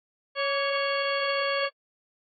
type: harmonic tone with a mistuned harmonic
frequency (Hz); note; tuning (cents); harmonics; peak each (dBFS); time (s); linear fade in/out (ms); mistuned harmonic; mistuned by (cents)
554.4; C#5; 0; 1 / 2 / 3 / 4 / 5 / 6 / 8; -28 / -31 / -33 / -34 / -35 / -36 / -37; 0.35-1.7; 50; 2; +52
effects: AAC 32 kbps